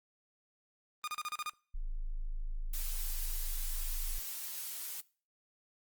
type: tone bursts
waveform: sawtooth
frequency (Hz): 1220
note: D#6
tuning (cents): -34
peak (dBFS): -32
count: 7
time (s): 1.04-1.495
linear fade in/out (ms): 0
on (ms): 35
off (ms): 35
type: tone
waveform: sine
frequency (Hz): 26.82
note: A0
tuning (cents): -43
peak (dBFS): -34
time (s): 1.74-4.19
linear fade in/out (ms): 10
type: noise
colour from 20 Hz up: blue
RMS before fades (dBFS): -41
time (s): 2.73-5.01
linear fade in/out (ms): 10
effects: noise-tail reverb RT60 0.4 s tail -22 dB re dry + Opus 24 kbps